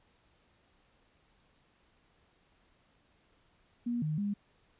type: tone with pitch steps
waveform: sine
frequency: 239.2 / 153.7 / 203.6 Hz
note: A#3 / D#3 / G#3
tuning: +45 / -21 / -34 cents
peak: -30 dBFS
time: 3.86-4.34 s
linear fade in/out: 10 ms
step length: 160 ms
effects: pink hiss -69 dBFS RMS until 4.79 s + resampled to 8000 Hz